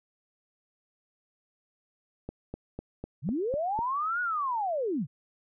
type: click train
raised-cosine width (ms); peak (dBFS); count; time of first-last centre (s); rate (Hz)
2; -23; 7; 2.29-3.79; 4
type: linear two-way sweep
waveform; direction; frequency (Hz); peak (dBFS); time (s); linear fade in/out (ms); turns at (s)
sine; up then down; 110.8 to 1475 to 110.8; -27; 3.22-5.07; 50; 4.21
effects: none